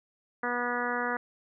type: harmonic tone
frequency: 243.3 Hz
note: B3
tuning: 26 cents flat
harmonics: 1 / 2 / 3 / 4 / 5 / 6 / 7 / 8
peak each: -37 / -35 / -37 / -36 / -36 / -35 / -36 / -39 dBFS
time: 0.43-1.17 s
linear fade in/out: 5 ms
effects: none